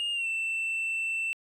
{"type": "tone with pitch glide", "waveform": "sine", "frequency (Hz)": [2834, 2675], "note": ["F7", "E7"], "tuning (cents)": [25, 25], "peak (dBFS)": -25, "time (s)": [0, 1.33], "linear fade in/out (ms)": 0, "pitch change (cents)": -100, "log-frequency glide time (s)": [0.12, 0.27], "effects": ["tanh soft clip ceiling -27 dBFS"]}